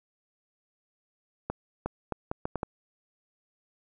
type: accelerating click train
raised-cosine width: 1 ms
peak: -16 dBFS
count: 7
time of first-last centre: 1.5-2.632 s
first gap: 360 ms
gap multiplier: 0.73
effects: none